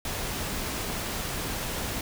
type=noise; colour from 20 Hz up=pink; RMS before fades=-32 dBFS; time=0.05-2.01 s; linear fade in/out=2 ms; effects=none